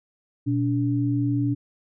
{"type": "tone pair together", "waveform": "sine", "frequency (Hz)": [120.88, 287.5], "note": ["B2", "D4"], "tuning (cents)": [-37, -37], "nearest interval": "octave + minor third", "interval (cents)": 1500, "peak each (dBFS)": -23, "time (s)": [0.46, 1.55], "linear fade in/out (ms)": 20, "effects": []}